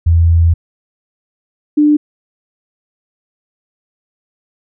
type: tone pair in turn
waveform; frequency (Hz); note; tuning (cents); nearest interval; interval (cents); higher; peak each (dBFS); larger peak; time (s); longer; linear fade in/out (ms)
sine; 83.6 / 297.9; E2 / D4; +25 / +25; octave + minor seventh; 2200; second; -6; neither; 0.06-0.54 / 1.77-1.97; first; 10
effects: none